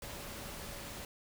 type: tone in noise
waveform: sine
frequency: 565 Hz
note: C#5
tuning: 33 cents sharp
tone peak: -55 dBFS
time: 0.02-1.05 s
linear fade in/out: 2 ms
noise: pink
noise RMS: -45 dBFS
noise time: 0.02-1.05 s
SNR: -13 dB
effects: none